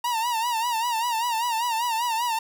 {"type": "tone with vibrato", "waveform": "45% pulse", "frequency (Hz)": 932.3, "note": "A#5", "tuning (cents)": 0, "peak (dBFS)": -23, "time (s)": [0.04, 2.39], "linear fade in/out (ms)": 5, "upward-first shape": "sine", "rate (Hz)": 5.1, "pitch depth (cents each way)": 93, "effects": []}